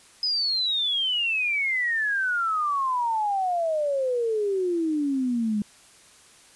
sine exponential sweep, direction down, 5070 to 204 Hz, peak -22 dBFS, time 0.23-5.62 s, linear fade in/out 2 ms, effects white hiss -53 dBFS RMS until 6.55 s + resampled to 24000 Hz

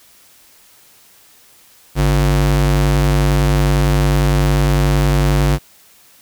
square ring-modulated tone, 99.8 Hz, G2, 32 cents sharp, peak -9 dBFS, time 1.95-5.59 s, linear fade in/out 50 ms, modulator 45.5 Hz, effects white hiss -48 dBFS RMS until 6.21 s

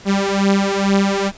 sawtooth beating tone pair, 196 / 198.2 Hz, G3 / G3, 0 / +19 cents, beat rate 2.2 Hz, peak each -13 dBFS, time 0.05-1.32 s, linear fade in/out 50 ms, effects pink hiss -41 dBFS RMS until 1.37 s + resampled to 16000 Hz

